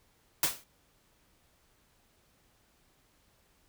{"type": "noise with exponential decay", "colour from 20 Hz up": "white", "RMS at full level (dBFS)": -23, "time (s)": [0.43, 0.64], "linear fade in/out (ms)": 2, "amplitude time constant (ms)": 45, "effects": ["pink hiss -68 dBFS RMS until 3.68 s"]}